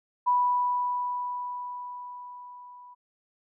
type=tone with level ramp; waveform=sine; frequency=985 Hz; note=B5; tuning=5 cents flat; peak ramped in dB=-19 to -46 dBFS; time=0.26-2.95 s; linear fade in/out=20 ms; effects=none